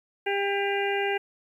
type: harmonic tone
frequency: 399.5 Hz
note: G4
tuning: 33 cents sharp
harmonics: 1 / 2 / 4 / 5 / 6 / 7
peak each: -27 / -30 / -33 / -34 / -35 / -35 dBFS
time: 0.26-1.18 s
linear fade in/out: 10 ms
effects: 10-bit